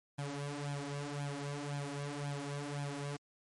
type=tone with flanger; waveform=sawtooth; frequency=143.2 Hz; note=D3; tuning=43 cents flat; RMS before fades=-40 dBFS; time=0.18-3.17 s; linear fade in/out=10 ms; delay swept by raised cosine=1.2 to 5.2 ms; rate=1.9 Hz; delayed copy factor=+0.8; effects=MP3 48 kbps